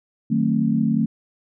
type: chord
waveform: sine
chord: D# diminished seventh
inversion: none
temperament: just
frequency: 155.56 / 186.68 / 224 / 268.8 Hz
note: D#3 / F#3 / A3 / C4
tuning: 0 / +16 / +31 / +47 cents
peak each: -24 / -25 / -19 / -25 dBFS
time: 0.3-1.06 s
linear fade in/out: 10 ms
effects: none